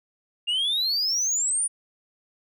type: exponential sweep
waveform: sine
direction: up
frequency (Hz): 2783 to 9650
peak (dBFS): -19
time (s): 0.47-1.68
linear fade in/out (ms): 20
effects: tanh soft clip ceiling -21 dBFS